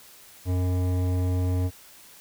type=tone with hard clipping; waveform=sine; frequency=90.8 Hz; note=F#2; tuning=32 cents flat; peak=-24 dBFS; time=0.45-1.71 s; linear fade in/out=50 ms; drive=14 dB; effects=white hiss -50 dBFS RMS until 2.2 s